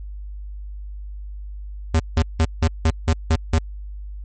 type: tone bursts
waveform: square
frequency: 80.5 Hz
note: E2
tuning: 41 cents flat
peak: -14 dBFS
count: 8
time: 1.94-3.586 s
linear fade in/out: 5 ms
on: 57 ms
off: 170 ms
effects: added 50 Hz sine -30 dBFS peak until 4.24 s + MP3 32 kbps